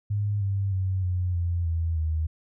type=tone with pitch steps; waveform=sine; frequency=102.9 / 98.48 / 94.25 / 90.2 / 86.33 / 82.62 / 79.07 Hz; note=G#2 / G2 / F#2 / F#2 / F2 / E2 / D#2; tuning=-16 / +8 / +32 / -44 / -19 / +4 / +28 cents; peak=-23 dBFS; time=0.1-2.27 s; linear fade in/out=10 ms; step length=310 ms; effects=none

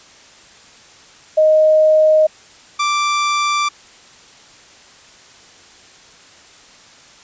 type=tone pair in turn; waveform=sine / sawtooth; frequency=622.3 / 1174.7 Hz; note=D#5 / D6; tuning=0 / 0 cents; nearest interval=major seventh; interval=1100 cents; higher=second; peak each=-8 / -11 dBFS; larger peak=first; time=1.37-2.27 / 2.79-3.69 s; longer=neither; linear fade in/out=10 ms; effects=white hiss -44 dBFS RMS until 7.23 s + resampled to 16000 Hz

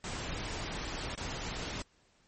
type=noise with dropouts; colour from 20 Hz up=pink; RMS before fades=-38 dBFS; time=0.04-1.82 s; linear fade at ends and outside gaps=1 ms; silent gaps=1.151-1.176 s; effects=pink hiss -68 dBFS RMS until 2.27 s + MP3 32 kbps

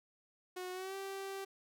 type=tone with pitch glide; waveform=sawtooth; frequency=365.6 to 389.6 Hz; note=F#4 to G4; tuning=-21 to -11 cents; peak=-37 dBFS; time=0.56-1.45 s; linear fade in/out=10 ms; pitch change=+110 cents; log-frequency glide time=0.72-0.95 s; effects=none

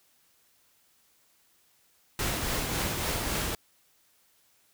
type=noise with tremolo; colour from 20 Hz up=pink; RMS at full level=-29 dBFS; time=2.19-3.55 s; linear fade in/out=2 ms; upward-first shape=triangle; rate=3.6 Hz; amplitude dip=35%; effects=white hiss -66 dBFS RMS until 4.73 s

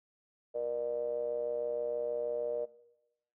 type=ring-modulated tone; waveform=triangle; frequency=63.1 Hz; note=B1; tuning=38 cents sharp; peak=-27 dBFS; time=0.54-2.66 s; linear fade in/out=20 ms; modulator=538 Hz; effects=noise-tail reverb RT60 0.9 s tail -18 dB re dry

